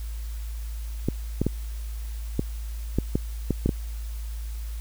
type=clicks; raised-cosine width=3 ms; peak=-9 dBFS; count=9; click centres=1.086 / 1.416 / 1.466 / 2.394 / 2.986 / 3.155 / 3.507 / 3.66 / 3.692 s; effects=added 55 Hz sine -30 dBFS peak until 4.8 s + white hiss -49 dBFS RMS until 4.8 s